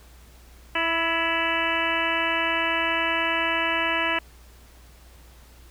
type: harmonic tone with a mistuned harmonic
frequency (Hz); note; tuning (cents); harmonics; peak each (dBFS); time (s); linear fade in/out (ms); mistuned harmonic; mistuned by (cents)
329.6; E4; 0; 1 / 2 / 3 / 4 / 5 / 6 / 7 / 8 / 9; -33 / -31 / -29 / -32 / -29 / -30 / -32 / -29 / -31; 0.75-4.19; 5; 5; +33
effects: added 60 Hz sine -48 dBFS peak until 5.7 s + pink hiss -54 dBFS RMS until 5.7 s